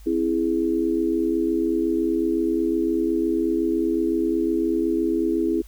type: chord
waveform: sine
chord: C augmented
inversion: none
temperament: equal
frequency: 261.6 / 329.6 / 415.3 Hz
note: C4 / E4 / G#4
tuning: 0 / 0 / 0 cents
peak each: -26 / -21 / -26 dBFS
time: 0.06-5.62 s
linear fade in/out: 10 ms
effects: added 50 Hz sine -41 dBFS peak until 5.67 s + white hiss -55 dBFS RMS until 5.67 s